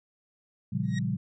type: chord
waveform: sine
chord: G half-diminished seventh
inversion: first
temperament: equal with one note detuned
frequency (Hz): 116.54 / 138.59 / 174.61 / 198.28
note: Bb2 / Db3 / F3 / G3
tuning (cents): 0 / 0 / 0 / +20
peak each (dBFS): -32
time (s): 0.72-1.17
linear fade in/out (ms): 10
type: tone with exponential growth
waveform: sawtooth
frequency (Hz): 1886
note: A#6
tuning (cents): +20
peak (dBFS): -30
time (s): 0.83-0.99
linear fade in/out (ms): 5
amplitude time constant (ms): 34
effects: resampled to 16000 Hz